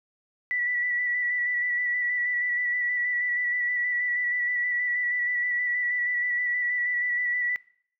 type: tone with vibrato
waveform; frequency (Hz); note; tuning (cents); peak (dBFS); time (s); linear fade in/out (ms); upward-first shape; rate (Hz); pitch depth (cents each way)
sine; 1960; B6; -14; -24; 0.51-7.56; 0; square; 6.3; 18
effects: noise-tail reverb RT60 0.6 s tail -22 dB re dry